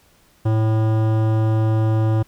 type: tone with hard clipping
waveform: sine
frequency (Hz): 110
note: A2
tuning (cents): 0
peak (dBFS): -17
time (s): 0.45-2.23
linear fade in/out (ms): 10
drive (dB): 16
effects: pink hiss -56 dBFS RMS until 2.27 s

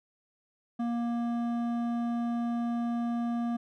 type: tone with hard clipping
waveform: sine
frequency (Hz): 236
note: A#3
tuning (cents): +22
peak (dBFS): -30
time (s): 0.79-3.57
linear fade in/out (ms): 10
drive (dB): 10
effects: none

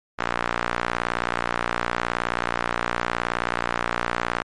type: tone with band-pass filter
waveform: sawtooth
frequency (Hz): 59.1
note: A#1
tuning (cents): +24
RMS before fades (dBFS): -26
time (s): 0.18-4.43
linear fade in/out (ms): 20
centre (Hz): 1400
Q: 1.4
effects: MP3 48 kbps

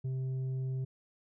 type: tone with tanh clipping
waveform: triangle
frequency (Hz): 130.81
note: C3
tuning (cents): 0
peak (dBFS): -33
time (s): 0.04-0.85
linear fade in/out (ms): 10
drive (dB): 9
effects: none

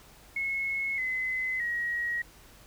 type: tone with pitch steps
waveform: sine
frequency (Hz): 2181 / 2035 / 1898.7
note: C#7 / C7 / A#6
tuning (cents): -29 / -49 / +31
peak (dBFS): -28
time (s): 0.36-2.22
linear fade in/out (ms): 5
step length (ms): 620
effects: added 47 Hz sine -58 dBFS peak until 2.66 s + pink hiss -55 dBFS RMS until 2.66 s

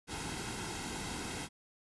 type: noise with comb filter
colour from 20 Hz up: pink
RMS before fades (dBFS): -40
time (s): 0.07-1.49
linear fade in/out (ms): 50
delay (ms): 1.7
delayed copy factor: -0.6
effects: resampled to 24000 Hz

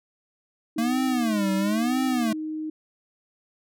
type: tone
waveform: sine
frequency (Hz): 311.1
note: D#4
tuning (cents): 0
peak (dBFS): -28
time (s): 0.76-2.7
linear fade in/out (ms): 5
type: tone with vibrato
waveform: square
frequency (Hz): 224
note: A3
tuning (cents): +31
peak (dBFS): -23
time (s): 0.78-2.33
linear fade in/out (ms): 5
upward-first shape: sine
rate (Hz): 1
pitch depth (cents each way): 260
effects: none

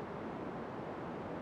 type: band-pass noise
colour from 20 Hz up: pink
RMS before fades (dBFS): -43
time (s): 0-1.41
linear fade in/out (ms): 0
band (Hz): 170 to 1000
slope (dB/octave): 12
effects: none

